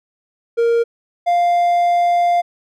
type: tone pair in turn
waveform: triangle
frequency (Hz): 466.2 / 698.5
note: A#4 / F5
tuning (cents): 0 / 0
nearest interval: perfect fifth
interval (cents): 700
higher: second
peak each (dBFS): -10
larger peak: neither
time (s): 0.57-0.84 / 1.26-2.42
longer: second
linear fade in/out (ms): 20
effects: none